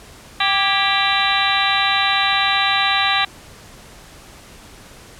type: harmonic tone with a mistuned harmonic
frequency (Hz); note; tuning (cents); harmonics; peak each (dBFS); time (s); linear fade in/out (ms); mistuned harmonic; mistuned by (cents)
392; G4; 0; 2 / 3 / 4 / 5 / 6 / 7 / 8 / 9 / 10; -22 / -22 / -24 / -24 / -24 / -26 / -27 / -26 / -21; 0.4-3.25; 5; 4; +79
effects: pink hiss -42 dBFS RMS until 5.19 s + low-pass 11000 Hz 12 dB/octave